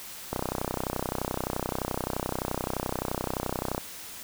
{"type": "click train", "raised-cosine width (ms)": 1, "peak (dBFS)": -14, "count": 110, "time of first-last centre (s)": [0.33, 3.779], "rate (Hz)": 31.6, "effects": ["white hiss -42 dBFS RMS until 4.23 s"]}